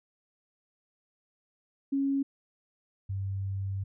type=tone pair in turn; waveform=sine; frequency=275.4 / 97.37 Hz; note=C#4 / G2; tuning=-11 / -11 cents; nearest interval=octave + tritone; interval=1800 cents; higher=first; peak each=-25 / -30 dBFS; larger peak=first; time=1.92-2.23 / 3.09-3.84 s; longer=second; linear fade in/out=10 ms; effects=none